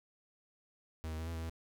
45% pulse tone with pitch steps, 79.8 / 79.1 / 80.8 / 83.4 / 81.3 / 81.9 Hz, D#2 / D#2 / E2 / E2 / E2 / E2, +44 / +29 / -34 / +21 / -23 / -11 cents, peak -38 dBFS, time 1.04-1.496 s, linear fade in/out 0 ms, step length 76 ms, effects none

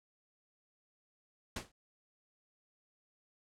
pink noise with exponential decay, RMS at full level -35 dBFS, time 1.56-1.72 s, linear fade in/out 5 ms, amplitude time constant 33 ms, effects low-pass 9000 Hz 12 dB/octave

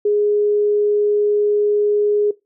sine tone, 415.3 Hz, G#4, in tune, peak -13 dBFS, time 0.05-2.31 s, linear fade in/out 5 ms, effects noise-tail reverb RT60 0.2 s tail -19 dB re dry

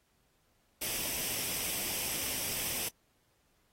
white noise with comb filter, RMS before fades -35 dBFS, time 0.81-2.89 s, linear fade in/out 10 ms, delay 0.36 ms, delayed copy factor +0.5, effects pink hiss -73 dBFS RMS until 3.72 s + AAC 48 kbps

